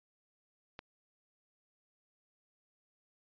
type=click; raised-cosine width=0.3 ms; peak=-28 dBFS; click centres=0.791 s; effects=resampled to 11025 Hz

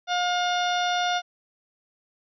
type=harmonic tone; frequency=713 Hz; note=F5; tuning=36 cents sharp; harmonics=1 / 2 / 3 / 4 / 5 / 6 / 7 / 8; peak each=-24 / -29 / -37 / -35 / -31 / -41 / -44 / -39 dBFS; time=0.07-1.22 s; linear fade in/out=50 ms; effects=none

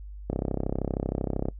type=click train; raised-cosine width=2 ms; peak=-14 dBFS; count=40; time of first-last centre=0.3-1.485 s; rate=32.9 Hz; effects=noise-tail reverb RT60 0.1 s tail -21 dB re dry + added 50 Hz sine -38 dBFS peak until 1.59 s

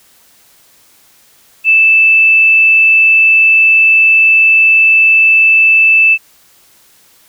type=tone; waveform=sine; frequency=2637 Hz; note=E7; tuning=in tune; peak=-4 dBFS; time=1.64-6.18 s; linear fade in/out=50 ms; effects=white hiss -47 dBFS RMS until 7.28 s

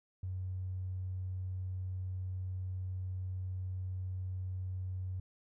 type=tone; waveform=triangle; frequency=92.7 Hz; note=F#2; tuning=4 cents sharp; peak=-32 dBFS; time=0.23-5.2 s; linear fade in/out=5 ms; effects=tanh soft clip ceiling -34 dBFS

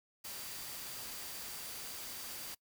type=tone in noise; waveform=sine; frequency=4699 Hz; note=D8; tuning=in tune; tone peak=-54 dBFS; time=0.24-2.55 s; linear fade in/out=10 ms; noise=white; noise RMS=-45 dBFS; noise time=0.24-2.55 s; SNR=-12 dB; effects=noise-tail reverb RT60 0.1 s tail -23 dB re dry

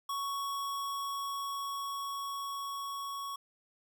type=tone with level ramp; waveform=square; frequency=1113 Hz; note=C#6; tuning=7 cents sharp; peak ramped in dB=-34 to -38 dBFS; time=0.09-3.36 s; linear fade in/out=5 ms; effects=none

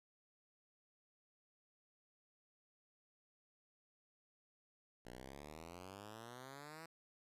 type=exponential sweep; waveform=5% pulse; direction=up; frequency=58.6 to 166.1 Hz; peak=-40 dBFS; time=5.05-6.86 s; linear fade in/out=5 ms; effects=resampled to 32000 Hz + 13-bit

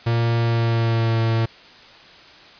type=tone with pitch glide; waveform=45% pulse; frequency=116.54 to 113.48 Hz; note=A#2 to A#2; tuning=0 to -46 cents; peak=-17 dBFS; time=0.06-1.46 s; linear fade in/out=10 ms; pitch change=-46 cents; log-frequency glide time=0.39-1.19 s; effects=white hiss -45 dBFS RMS until 2.59 s + resampled to 11025 Hz

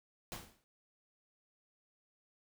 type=noise with exponential decay; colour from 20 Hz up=pink; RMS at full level=-41 dBFS; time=0.32-0.64 s; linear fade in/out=0 ms; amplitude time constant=68 ms; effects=none

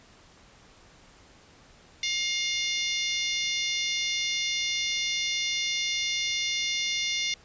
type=harmonic tone; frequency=709 Hz; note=F5; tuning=26 cents sharp; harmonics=3 / 4 / 5 / 6 / 7 / 8 / 9; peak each=-31 / -35 / -31 / -37 / -38 / -35 / -40 dBFS; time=2.03-7.34 s; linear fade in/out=2 ms; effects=pink hiss -55 dBFS RMS until 7.44 s + resampled to 16000 Hz

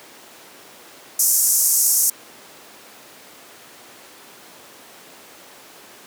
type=band-pass noise; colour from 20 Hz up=white; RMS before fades=-17 dBFS; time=1.19-2.1 s; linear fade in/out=5 ms; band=5700 to 14000 Hz; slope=48 dB/octave; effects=pink hiss -43 dBFS RMS until 6.06 s + high-pass 300 Hz 12 dB/octave

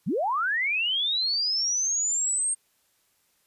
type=linear sweep; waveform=sine; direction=up; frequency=123.1 to 8660 Hz; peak=-23 dBFS; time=0.06-2.55 s; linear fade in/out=20 ms; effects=white hiss -68 dBFS RMS until 3.46 s + resampled to 32000 Hz

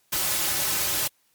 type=noise with comb filter; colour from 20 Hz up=white; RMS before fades=-25 dBFS; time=0.12-1.08 s; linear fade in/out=10 ms; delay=4.3 ms; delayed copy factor=-0.55; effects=white hiss -66 dBFS RMS until 1.34 s + MP3 96 kbps

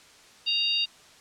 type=harmonic tone; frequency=932.3 Hz; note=A#5; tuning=in tune; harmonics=3 / 4 / 5; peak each=-26 / -27 / -29 dBFS; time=0.46-0.86 s; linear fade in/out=20 ms; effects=white hiss -53 dBFS RMS until 1.2 s + low-pass 7000 Hz 12 dB/octave

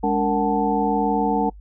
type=tone cluster; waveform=sine; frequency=206.5 / 287.5 / 459.4 / 747 / 874 Hz; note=G#3 / D4 / A#4 / F#5 / A5; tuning=-10 / -37 / -25 / +16 / -12 cents; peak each=-24 dBFS; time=0.03-1.5 s; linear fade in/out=10 ms; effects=noise-tail reverb RT60 0.1 s tail -25 dB re dry + added 50 Hz sine -39 dBFS peak until 1.6 s

